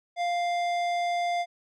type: tone with tanh clipping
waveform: sine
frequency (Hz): 698.5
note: F5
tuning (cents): 0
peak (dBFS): -27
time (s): 0.16-1.46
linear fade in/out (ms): 50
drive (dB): 15
effects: none